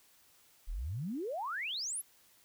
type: exponential sweep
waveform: sine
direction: up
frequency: 32.7 to 12000 Hz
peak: -35 dBFS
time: 0.67-2.02 s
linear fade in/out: 20 ms
effects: white hiss -65 dBFS RMS until 2.44 s